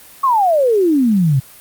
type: exponential sweep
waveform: sine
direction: down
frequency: 1134 to 126.5 Hz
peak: -10 dBFS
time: 0.23-1.4 s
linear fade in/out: 10 ms
effects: white hiss -41 dBFS RMS until 1.6 s + Opus 32 kbps